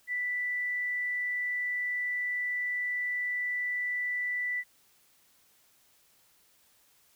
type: tone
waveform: sine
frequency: 1975.5 Hz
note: B6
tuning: in tune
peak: -29 dBFS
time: 0.07-4.64 s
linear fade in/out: 50 ms
effects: white hiss -65 dBFS RMS until 7.15 s